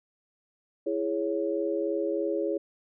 sine chord, C# minor, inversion first, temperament just, 332.6 / 415.8 / 554.4 Hz, E4 / G#4 / C#5, +16 / +2 / 0 cents, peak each -30 / -30 / -31 dBFS, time 0.86-2.58 s, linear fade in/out 10 ms, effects none

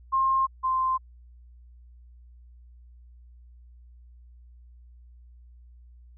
sine tone pair in turn, 1064 / 1042.7 Hz, C6 / C6, +29 / -6 cents, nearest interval unison, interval 35 cents, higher first, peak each -20 / -22 dBFS, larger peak first, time 0.12-0.47 / 0.63-0.98 s, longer neither, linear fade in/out 20 ms, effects added 60 Hz sine -48 dBFS peak until 6.17 s

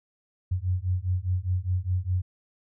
sine beating tone pair, 89.1 / 94 Hz, F2 / F#2, +35 / +28 cents, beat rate 4.9 Hz, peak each -27 / -27 dBFS, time 0.51-2.22 s, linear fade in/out 10 ms, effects none

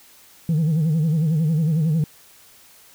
sine tone with vibrato, 158.1 Hz, D#3, 28 cents sharp, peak -14 dBFS, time 0.49-2.04 s, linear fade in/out 2 ms, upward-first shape sine, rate 11 Hz, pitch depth 110 cents each way, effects tanh soft clip ceiling -15 dBFS + white hiss -50 dBFS RMS until 2.94 s

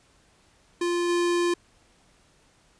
square tone with level steps, 348 Hz, F4, 6 cents flat, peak -24 / -22 dBFS, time 0.81-1.54 s, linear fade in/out 5 ms, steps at 1.08 s, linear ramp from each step 20 ms, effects pink hiss -61 dBFS RMS until 2.79 s + resampled to 22050 Hz

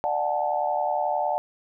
sine tone cluster, 594 / 730 / 809 / 880 Hz, D5 / F#5 / G#5 / A5, +20 / -24 / -46 / 0 cents, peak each -28 / -26 / -32 / -28 dBFS, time 0.04-1.38 s, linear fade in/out 0 ms, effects none

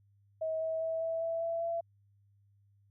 sine tone with pitch steps, 639 / 644.6 / 650.2 / 655.8 / 661.5 / 667.3 / 673.1 Hz, D#5 / E5 / E5 / E5 / E5 / E5 / E5, +46 / -39 / -24 / -9 / +6 / +21 / +36 cents, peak -31 dBFS, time 0.41-1.81 s, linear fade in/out 10 ms, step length 200 ms, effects added 100 Hz sine -64 dBFS peak until 2.9 s

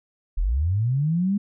sine linear sweep, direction up, 33.88 to 207.4 Hz, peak -19 dBFS, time 0.37-1.38 s, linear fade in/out 10 ms, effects none

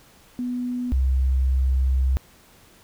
sine tone pair in turn, 246.9 / 65.4 Hz, B3 / C2, 0 / 0 cents, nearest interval octave + major seventh, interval 2300 cents, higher first, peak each -24 / -17 dBFS, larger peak second, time 0.39-0.92 / 0.92-2.17 s, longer second, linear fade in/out 0 ms, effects pink hiss -53 dBFS RMS until 2.83 s

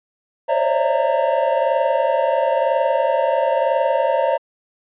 triangle tone cluster, 529 / 550 / 592 / 663 / 922 Hz, C5 / C#5 / D5 / E5 / A#5, +19 / -14 / +14 / +10 / -19 cents, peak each -20 dBFS, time 0.48-4.38 s, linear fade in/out 20 ms, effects resampled to 8000 Hz

